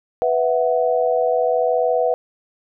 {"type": "chord", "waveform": "sine", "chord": "B suspended fourth", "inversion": "none", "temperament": "equal", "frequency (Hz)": [493.9, 659.3, 740], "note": ["B4", "E5", "F#5"], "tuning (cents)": [0, 0, 0], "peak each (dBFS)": [-18, -20, -22], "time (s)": [0.22, 2.14], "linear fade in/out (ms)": 0, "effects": []}